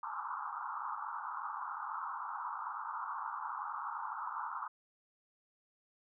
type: band-pass noise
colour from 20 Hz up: pink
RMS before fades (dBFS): -41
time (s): 0.03-4.68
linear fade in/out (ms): 5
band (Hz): 840 to 1400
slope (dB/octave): 96
effects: none